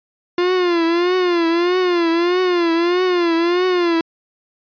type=tone with vibrato; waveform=45% pulse; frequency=349.2 Hz; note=F4; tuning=in tune; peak=-14 dBFS; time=0.38-4.01 s; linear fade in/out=2 ms; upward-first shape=triangle; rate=1.6 Hz; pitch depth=110 cents each way; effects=resampled to 11025 Hz